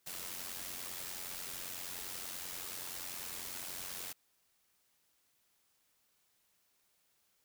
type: noise with amplitude modulation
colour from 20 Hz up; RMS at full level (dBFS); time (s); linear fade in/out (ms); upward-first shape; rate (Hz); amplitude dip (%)
white; -41; 0.06-4.13; 10; sine; 90.3; 60
effects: white hiss -75 dBFS RMS until 7.44 s